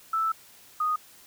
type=tone pair in turn; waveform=sine; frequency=1318.5 / 1240.2 Hz; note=E6 / D#6; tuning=0 / -6 cents; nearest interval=minor second; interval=106 cents; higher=first; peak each=-23 dBFS; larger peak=neither; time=0.13-0.32 / 0.8-0.96 s; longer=first; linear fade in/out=5 ms; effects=white hiss -53 dBFS RMS until 1.26 s